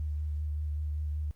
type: tone with vibrato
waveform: sine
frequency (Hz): 75.2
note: D2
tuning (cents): +42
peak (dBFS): -30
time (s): 0-1.31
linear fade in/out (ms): 0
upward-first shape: sine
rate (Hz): 5.2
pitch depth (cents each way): 23
effects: pink hiss -69 dBFS RMS until 1.35 s + Opus 48 kbps